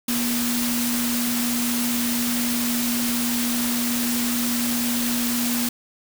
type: tone in noise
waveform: sine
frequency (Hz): 239.9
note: A#3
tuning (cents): +50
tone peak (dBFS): -23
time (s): 0.08-5.69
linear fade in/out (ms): 5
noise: white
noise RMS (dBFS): -26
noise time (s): 0.08-5.69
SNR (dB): 0
effects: none